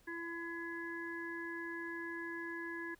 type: harmonic tone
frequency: 336.7 Hz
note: E4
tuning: 37 cents sharp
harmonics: 1 / 3 / 5 / 6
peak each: -44 / -50 / -43 / -54 dBFS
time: 0.07-2.95 s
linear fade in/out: 10 ms
effects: pink hiss -69 dBFS RMS until 2.99 s